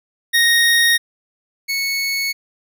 25% pulse tone pair in turn, 1864.7 / 2207 Hz, A#6 / C#7, 0 / -8 cents, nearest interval minor third, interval 292 cents, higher second, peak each -8 / -15 dBFS, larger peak first, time 0.33-0.98 / 1.68-2.33 s, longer neither, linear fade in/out 20 ms, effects none

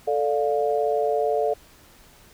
sine chord, D minor, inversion second, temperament just, 440.5 / 587.3 / 704.8 Hz, A4 / D5 / F5, +2 / 0 / +16 cents, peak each -23 / -25 / -25 dBFS, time 0.07-1.54 s, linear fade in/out 10 ms, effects pink hiss -52 dBFS RMS until 2.33 s

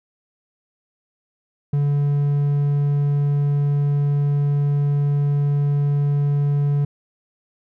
triangle tone, 143.7 Hz, D3, 37 cents flat, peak -14 dBFS, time 1.73-6.85 s, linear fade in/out 5 ms, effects none

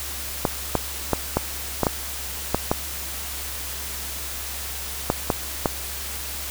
clicks, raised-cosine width 1 ms, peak -4 dBFS, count 11, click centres 0.452 / 0.753 / 1.133 / 1.37 / 1.833 / 1.868 / 2.546 / 2.715 / 5.101 / 5.302 / 5.658 s, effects added 68 Hz sine -37 dBFS peak until 6.5 s + white hiss -32 dBFS RMS until 6.5 s

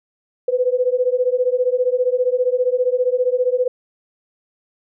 sine beating tone pair, 493.9 / 508.9 Hz, B4 / C5, 0 / -48 cents, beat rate 15 Hz, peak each -18 dBFS, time 0.48-3.68 s, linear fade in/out 5 ms, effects none

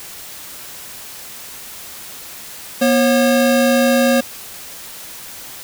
square tone pair together, 241.5 / 542.1 Hz, B3 / C#5, -39 / -39 cents, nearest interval octave + major second, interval 1400 cents, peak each -15 dBFS, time 2.81-4.21 s, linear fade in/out 10 ms, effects white hiss -34 dBFS RMS until 5.63 s

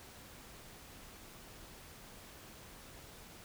silence, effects pink hiss -54 dBFS RMS until 3.44 s

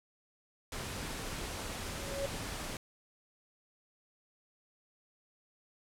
pink noise, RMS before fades -40 dBFS, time 0.72-2.77 s, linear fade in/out 2 ms
sine tone with exponential growth, 554.4 Hz, C#5, in tune, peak -31 dBFS, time 1.75-2.26 s, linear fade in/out 5 ms, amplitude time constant 110 ms
effects low-pass 11000 Hz 12 dB/octave

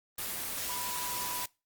sine tone in noise, 985 Hz, B5, 5 cents flat, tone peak -39 dBFS, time 0.69-1.45 s, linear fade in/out 5 ms, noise white, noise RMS -36 dBFS, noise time 0.18-1.46 s, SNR -6 dB, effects noise-tail reverb RT60 0.3 s tail -25 dB re dry + Opus 24 kbps

